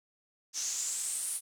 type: noise with band-pass filter sweep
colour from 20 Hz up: pink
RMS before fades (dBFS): -35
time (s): 0.53-1.41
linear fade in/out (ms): 50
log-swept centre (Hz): 6000 to 10000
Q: 5.3
effects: none